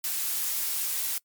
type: noise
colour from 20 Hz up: blue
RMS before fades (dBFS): -29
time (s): 0.04-1.18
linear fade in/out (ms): 2
effects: noise-tail reverb RT60 0.1 s tail -24 dB re dry + MP3 96 kbps